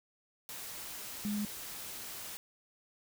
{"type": "tone in noise", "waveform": "sine", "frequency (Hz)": 208, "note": "G#3", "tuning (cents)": 3, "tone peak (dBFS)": -32, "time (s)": [1.25, 1.45], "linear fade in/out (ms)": 0, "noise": "white", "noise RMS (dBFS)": -44, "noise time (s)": [0.49, 2.37], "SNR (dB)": 9, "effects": []}